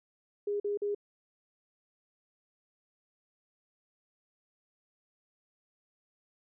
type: tone bursts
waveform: sine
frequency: 409.6 Hz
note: G#4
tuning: 24 cents flat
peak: -29 dBFS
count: 3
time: 0.47-0.948 s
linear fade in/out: 5 ms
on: 130 ms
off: 44 ms
effects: none